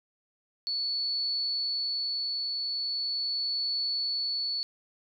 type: tone with tremolo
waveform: sine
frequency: 4435 Hz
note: C#8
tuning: in tune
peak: -27 dBFS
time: 0.67-4.63 s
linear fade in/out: 0 ms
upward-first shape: triangle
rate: 0.4 Hz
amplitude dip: 25%
effects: none